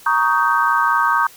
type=chord; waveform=sine; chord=Eb dominant seventh; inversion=second; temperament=just; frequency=933.4 / 1120.1 / 1244.5 / 1555.6 Hz; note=Bb5 / Db6 / Eb6 / G6; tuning=+2 / +18 / 0 / -14 cents; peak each=-19 dBFS; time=0.06-1.27 s; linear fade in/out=5 ms; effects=white hiss -44 dBFS RMS until 1.36 s